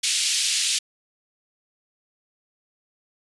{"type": "band-pass noise", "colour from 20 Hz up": "pink", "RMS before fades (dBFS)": -23, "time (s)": [0.03, 0.79], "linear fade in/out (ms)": 10, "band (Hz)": [2800, 9800], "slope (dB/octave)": 24, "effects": ["resampled to 24000 Hz"]}